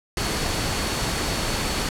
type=tone in noise; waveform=sine; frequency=4435 Hz; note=C#8; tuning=in tune; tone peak=-35 dBFS; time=0.17-1.89 s; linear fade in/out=2 ms; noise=pink; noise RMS=-25 dBFS; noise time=0.17-1.89 s; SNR=-13 dB; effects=low-pass 10000 Hz 12 dB/octave